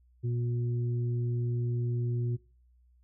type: harmonic tone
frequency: 120 Hz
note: B2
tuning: 49 cents flat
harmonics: 1 / 2 / 3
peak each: -28 / -45 / -40 dBFS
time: 0.23-2.37 s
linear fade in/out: 20 ms
effects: noise-tail reverb RT60 0.4 s tail -22 dB re dry + added 61 Hz sine -60 dBFS peak until 3.03 s